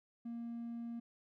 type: tone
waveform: triangle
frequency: 233.9 Hz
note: A#3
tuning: 6 cents sharp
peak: -38 dBFS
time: 0.25-1 s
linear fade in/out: 10 ms
effects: tanh soft clip ceiling -35 dBFS